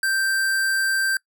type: tone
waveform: square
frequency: 1568 Hz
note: G6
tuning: in tune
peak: -20 dBFS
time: 0.03-1.17 s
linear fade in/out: 2 ms
effects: noise-tail reverb RT60 0.1 s tail -23 dB re dry